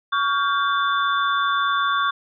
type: tone cluster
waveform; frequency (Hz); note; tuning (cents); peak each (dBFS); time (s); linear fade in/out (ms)
sine; 1129 / 1404 / 1581 / 3525; C#6 / F6 / G6 / A7; +31 / +9 / +14 / +2; -20 / -25 / -27 / -28; 0.12-2.11; 10
effects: none